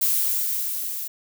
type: noise with level ramp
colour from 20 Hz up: violet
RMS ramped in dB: -20 to -31 dBFS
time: 0.01-1.08 s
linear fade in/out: 10 ms
effects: none